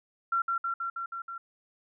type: tone with echo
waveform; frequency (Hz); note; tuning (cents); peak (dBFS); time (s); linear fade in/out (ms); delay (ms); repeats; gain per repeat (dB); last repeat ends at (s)
sine; 1365; F6; -40; -24; 0.32-0.42; 5; 160; 6; -2; 1.38
effects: none